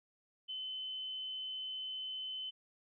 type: tone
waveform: sine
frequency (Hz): 3045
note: F#7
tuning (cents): +49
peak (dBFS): -39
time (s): 0.48-2.51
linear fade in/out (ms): 20
effects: none